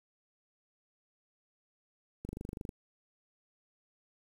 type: click train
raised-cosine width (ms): 3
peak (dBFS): -27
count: 12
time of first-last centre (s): 2.25-2.692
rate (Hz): 24.9
effects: 9-bit